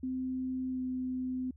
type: tone with pitch glide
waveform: sine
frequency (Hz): 257.9 to 255.5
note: C4 to C4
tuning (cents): -25 to -41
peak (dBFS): -32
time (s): 0.03-1.51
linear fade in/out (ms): 5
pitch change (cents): -16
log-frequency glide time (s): 0.7-0.8
effects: added 75 Hz sine -53 dBFS peak until 1.56 s